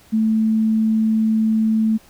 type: tone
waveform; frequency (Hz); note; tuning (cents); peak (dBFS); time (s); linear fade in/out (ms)
sine; 220; A3; 0; -14; 0.12-1.98; 20
effects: pink hiss -50 dBFS RMS until 2.09 s